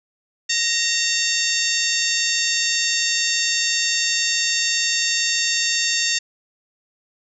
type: harmonic tone with a mistuned harmonic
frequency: 911 Hz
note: A#5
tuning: 40 cents flat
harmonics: 2 / 3 / 4 / 5 / 6 / 7 / 8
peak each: -26 / -26 / -26 / -26 / -26 / -26 / -26 dBFS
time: 0.49-6.19 s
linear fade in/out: 10 ms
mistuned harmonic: 2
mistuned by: +41 cents
effects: none